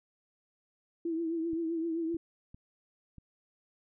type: tone with vibrato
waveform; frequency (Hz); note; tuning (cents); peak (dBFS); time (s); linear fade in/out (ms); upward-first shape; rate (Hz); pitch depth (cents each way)
sine; 329.6; E4; 0; -30; 1.05-2.17; 5; triangle; 7.7; 62
type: clicks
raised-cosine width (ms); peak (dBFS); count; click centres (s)
5; -37; 4; 1.533 / 2.145 / 2.545 / 3.183
effects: none